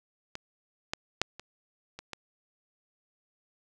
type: clicks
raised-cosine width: 0.2 ms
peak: -20 / -13 / -7 / -25 / -24 / -20 dBFS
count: 6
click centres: 0.354 / 0.935 / 1.216 / 1.396 / 1.99 / 2.133 s
effects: none